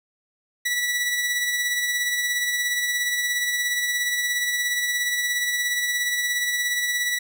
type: tone with tremolo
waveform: sawtooth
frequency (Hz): 1950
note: B6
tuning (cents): -23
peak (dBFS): -17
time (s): 0.65-7.19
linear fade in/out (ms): 10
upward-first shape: sine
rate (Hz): 17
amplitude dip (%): 35
effects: none